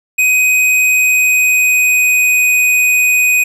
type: tone with pitch glide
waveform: square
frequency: 2509 to 2495 Hz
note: D#7 to D#7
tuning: +14 to +4 cents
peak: -9 dBFS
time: 0.18-3.44 s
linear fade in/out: 10 ms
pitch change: -10 cents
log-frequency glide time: 0.85-2.51 s
effects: resampled to 32000 Hz + 8-bit

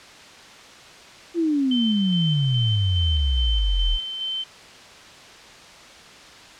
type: exponential sweep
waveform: sine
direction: down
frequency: 349.2 to 36.71 Hz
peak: -18 dBFS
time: 1.34-3.99 s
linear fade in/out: 50 ms
type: tone with tremolo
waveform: sine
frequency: 3088 Hz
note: G7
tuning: 27 cents flat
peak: -24 dBFS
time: 1.71-4.44 s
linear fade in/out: 5 ms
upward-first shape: square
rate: 2.4 Hz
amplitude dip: 35%
effects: white hiss -44 dBFS RMS until 6.59 s + low-pass 5000 Hz 12 dB/octave

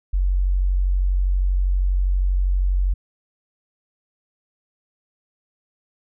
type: tone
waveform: sine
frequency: 46.25 Hz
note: F#1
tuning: in tune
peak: -16 dBFS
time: 0.13-2.94 s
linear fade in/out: 10 ms
effects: none

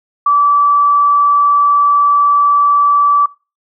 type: tone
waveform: sine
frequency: 1156 Hz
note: D6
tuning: 28 cents flat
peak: -7 dBFS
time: 0.26-3.26 s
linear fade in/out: 5 ms
effects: noise-tail reverb RT60 0.3 s tail -21 dB re dry

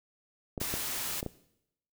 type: clicks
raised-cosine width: 2 ms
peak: -21 dBFS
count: 5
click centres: 0.578 / 0.615 / 0.74 / 1.229 / 1.263 s
type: noise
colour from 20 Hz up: white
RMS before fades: -35 dBFS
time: 0.6-1.21 s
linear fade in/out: 10 ms
effects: noise-tail reverb RT60 0.8 s tail -19 dB re dry

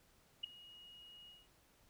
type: tone with ADSR envelope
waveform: sine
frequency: 2883 Hz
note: F#7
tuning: 46 cents flat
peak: -34 dBFS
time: 0.43-1.48 s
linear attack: 12 ms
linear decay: 5 ms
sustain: -21 dB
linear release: 190 ms
effects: pink hiss -70 dBFS RMS until 1.89 s

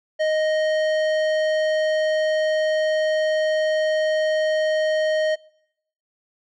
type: tone with tanh clipping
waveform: triangle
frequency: 622.3 Hz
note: D#5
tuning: in tune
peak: -20 dBFS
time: 0.19-5.36 s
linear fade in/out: 20 ms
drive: 18 dB
effects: noise-tail reverb RT60 0.8 s tail -25 dB re dry

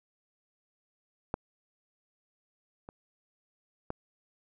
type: clicks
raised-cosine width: 1 ms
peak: -16 / -30 / -20 dBFS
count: 3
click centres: 1.341 / 2.889 / 3.904 s
effects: none

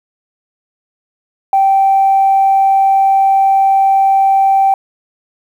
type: tone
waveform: sine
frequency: 779 Hz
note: G5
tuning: 11 cents flat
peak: -6 dBFS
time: 1.53-4.74 s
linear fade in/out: 2 ms
effects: tanh soft clip ceiling -2 dBFS + 7-bit

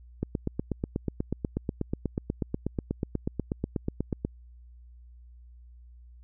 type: click train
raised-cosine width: 3 ms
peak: -15 dBFS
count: 34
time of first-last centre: 0.23-4.249 s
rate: 8.21 Hz
effects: added 60 Hz sine -48 dBFS peak until 6.23 s

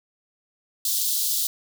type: high-pass noise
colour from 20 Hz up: white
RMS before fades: -24 dBFS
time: 0.85-1.47 s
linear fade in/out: 2 ms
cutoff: 3400 Hz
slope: 48 dB/octave
effects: none

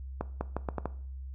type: accelerating click train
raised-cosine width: 1 ms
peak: -17 dBFS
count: 6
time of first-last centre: 0.21-0.857 s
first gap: 200 ms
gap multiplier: 0.78
effects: noise-tail reverb RT60 0.5 s tail -17 dB re dry + added 66 Hz sine -38 dBFS peak until 1.34 s

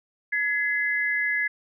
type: tone pair together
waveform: sine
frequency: 1688 / 2043 Hz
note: G#6 / C7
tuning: +28 / -42 cents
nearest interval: minor third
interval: 330 cents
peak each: -25 dBFS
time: 0.32-1.48 s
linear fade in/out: 10 ms
effects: none

